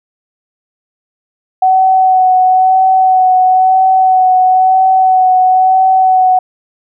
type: tone with vibrato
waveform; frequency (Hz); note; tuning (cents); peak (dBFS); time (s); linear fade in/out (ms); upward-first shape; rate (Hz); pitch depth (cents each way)
sine; 749; F#5; +21; -5; 1.62-6.39; 5; sine; 1; 18
effects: none